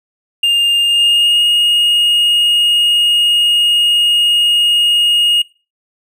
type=tone with pitch glide; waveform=triangle; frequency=2809 to 2863 Hz; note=F7 to F7; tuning=+9 to +42 cents; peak=-7 dBFS; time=0.43-5.42 s; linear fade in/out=5 ms; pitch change=+33 cents; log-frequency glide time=0.8-1.43 s; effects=noise-tail reverb RT60 0.3 s tail -19 dB re dry